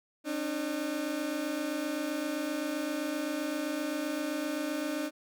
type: tone pair together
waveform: 30% pulse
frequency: 275 / 302.7 Hz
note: C#4 / D#4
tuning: -14 / -48 cents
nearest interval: major second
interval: 166 cents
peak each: -34 / -30 dBFS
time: 0.24-5.11 s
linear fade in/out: 50 ms
effects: none